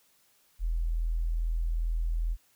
sine tone, 41.2 Hz, E1, in tune, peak -26 dBFS, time 0.59-2.37 s, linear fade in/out 50 ms, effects white hiss -66 dBFS RMS until 2.55 s

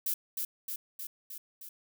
violet noise with echo, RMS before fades -31 dBFS, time 0.06-0.14 s, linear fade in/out 5 ms, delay 310 ms, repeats 5, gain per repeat -3 dB, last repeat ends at 1.69 s, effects none

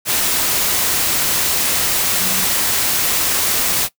sine tone in noise, 186.5 Hz, F#3, 14 cents sharp, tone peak -28 dBFS, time 2.18-2.48 s, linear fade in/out 50 ms, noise white, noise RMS -17 dBFS, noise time 0.05-3.89 s, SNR -14 dB, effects noise-tail reverb RT60 0.1 s tail -19 dB re dry

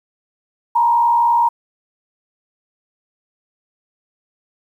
sine tone with frequency modulation, 942 Hz, A#5, 18 cents sharp, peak -11 dBFS, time 0.75-1.49 s, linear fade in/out 10 ms, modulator 59.8 Hz, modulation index 0.65, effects 8-bit

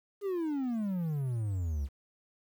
triangle exponential sweep, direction down, 415.3 to 65.41 Hz, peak -28 dBFS, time 0.21-1.89 s, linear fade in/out 50 ms, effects 10-bit

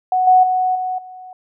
sine tone with level steps, 740 Hz, F#5, in tune, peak -13 / -7 / -14 / -19 / -33 dBFS, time 0.12-1.33 s, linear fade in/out 2 ms, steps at 0.27 / 0.43 / 0.75 / 0.98 s, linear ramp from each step 5 ms, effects none

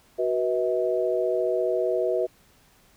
sine tone cluster, 371.1 / 485.8 / 640 Hz, F#4 / B4 / D#5, +5 / -29 / +49 cents, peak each -26 dBFS, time 0.18-2.27 s, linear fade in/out 20 ms, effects pink hiss -59 dBFS RMS until 2.96 s

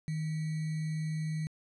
sine tone with sample-and-hold, 156.9 Hz, D#3, 15 cents sharp, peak -31 dBFS, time 0.08-1.47 s, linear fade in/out 0 ms, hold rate 2100 Hz, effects resampled to 24000 Hz

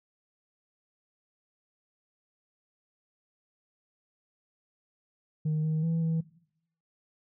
sine tone with pitch steps, 154.6 / 156.9 / 164.6 / 162.5 Hz, D#3 / D#3 / E3 / E3, -11 / +15 / -2 / -24 cents, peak -23 dBFS, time 5.45-6.21 s, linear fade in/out 10 ms, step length 190 ms, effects noise-tail reverb RT60 0.7 s tail -20 dB re dry + tanh soft clip ceiling -24 dBFS

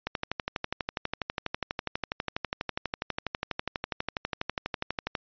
click train, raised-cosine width 0.3 ms, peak -13 dBFS, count 63, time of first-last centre 0.07-5.152 s, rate 12.2 Hz, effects resampled to 11025 Hz

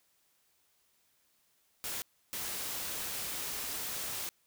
white noise bursts at uneven times, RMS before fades -38 dBFS, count 2, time 1.84-2.02 / 2.33-4.29 s, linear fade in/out 0 ms, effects white hiss -72 dBFS RMS until 4.46 s

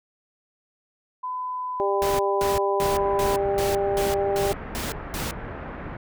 sine tone with pitch glide, 1007 to 996.6 Hz, B5 to B5, +33 to +15 cents, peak -27 dBFS, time 1.23-3.37 s, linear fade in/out 10 ms, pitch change -18 cents, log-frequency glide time 1.34-2.38 s
harmonic tone, 198.6 Hz, G3, 23 cents sharp, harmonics 2 / 3 / 4, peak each -23 / -27 / -28 dBFS, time 1.8-4.52 s, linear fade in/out 0 ms
pink noise bursts, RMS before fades -30 dBFS, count 9, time 2.02-5.31 s, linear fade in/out 0 ms, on 170 ms, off 220 ms
pink low-pass noise, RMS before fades -35 dBFS, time 2.84-5.97 s, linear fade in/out 5 ms, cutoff 1900 Hz, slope 24 dB/octave
effects none

